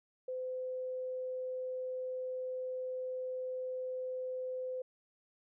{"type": "tone", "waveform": "sine", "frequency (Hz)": 511, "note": "C5", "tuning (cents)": -41, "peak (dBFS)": -36, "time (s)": [0.28, 4.82], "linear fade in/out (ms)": 5, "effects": []}